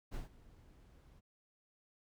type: noise with ADSR envelope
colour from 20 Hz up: brown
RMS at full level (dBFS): -41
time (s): 0.11-1.21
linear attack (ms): 34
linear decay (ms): 140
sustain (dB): -20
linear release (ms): 27
effects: none